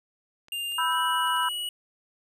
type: clicks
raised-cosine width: 0.2 ms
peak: -34 dBFS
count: 6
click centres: 0.484 / 0.721 / 0.924 / 1.275 / 1.366 / 1.432 s
type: tone with pitch glide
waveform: square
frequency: 2803 to 2925 Hz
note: F7 to F#7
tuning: +6 to -21 cents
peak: -30 dBFS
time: 0.52-1.69 s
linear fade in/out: 2 ms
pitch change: +73 cents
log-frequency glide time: 0.71-0.98 s
type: chord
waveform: sine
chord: E minor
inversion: second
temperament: equal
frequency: 987.8 / 1318.5 / 1568 Hz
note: B5 / E6 / G6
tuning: 0 / 0 / 0 cents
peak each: -26 / -28 / -31 dBFS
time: 0.78-1.49 s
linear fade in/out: 5 ms
effects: none